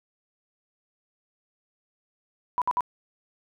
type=tone bursts; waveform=sine; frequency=989 Hz; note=B5; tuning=2 cents sharp; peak=-21 dBFS; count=3; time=2.58-2.807 s; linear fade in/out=0 ms; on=37 ms; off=58 ms; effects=none